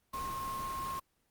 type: tone in noise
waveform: sine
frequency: 1070 Hz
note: C6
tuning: 38 cents sharp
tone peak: -36 dBFS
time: 0.13-1 s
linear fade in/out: 10 ms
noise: pink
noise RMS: -44 dBFS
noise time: 0.13-1 s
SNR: +5 dB
effects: pink hiss -75 dBFS RMS until 1.3 s + Opus 24 kbps